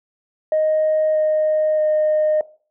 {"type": "tone with pitch steps", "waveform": "sine", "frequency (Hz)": [622.3, 618.4, 614.4], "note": ["D#5", "D#5", "D#5"], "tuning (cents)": [0, -11, -22], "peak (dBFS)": -13, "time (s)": [0.52, 2.41], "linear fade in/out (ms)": 2, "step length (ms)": 630, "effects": ["noise-tail reverb RT60 0.4 s tail -19 dB re dry", "tanh soft clip ceiling -11 dBFS"]}